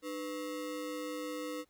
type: ring-modulated tone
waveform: square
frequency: 400 Hz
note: G4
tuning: 35 cents sharp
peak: -35 dBFS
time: 0.02-1.65 s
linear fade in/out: 50 ms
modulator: 97.2 Hz
effects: pink hiss -74 dBFS RMS until 1.69 s